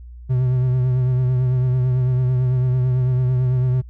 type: tone with vibrato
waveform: triangle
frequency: 126.9 Hz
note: B2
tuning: 47 cents sharp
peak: -13 dBFS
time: 0.29-3.82 s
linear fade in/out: 20 ms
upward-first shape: triangle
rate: 9 Hz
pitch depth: 42 cents each way
effects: added 60 Hz sine -35 dBFS peak until 3.89 s